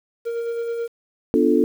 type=tone with tremolo; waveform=triangle; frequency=466.2 Hz; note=A#4; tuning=in tune; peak=-20 dBFS; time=0.25-0.88 s; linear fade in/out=20 ms; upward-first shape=sine; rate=9.3 Hz; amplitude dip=30%
type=chord; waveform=sine; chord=B half-diminished seventh; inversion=none; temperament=equal; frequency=246.9 / 293.7 / 349.2 / 440 Hz; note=B3 / D4 / F4 / A4; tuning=0 / 0 / 0 / 0 cents; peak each=-20 / -19 / -20 / -19 dBFS; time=1.34-1.64 s; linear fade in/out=0 ms
effects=8-bit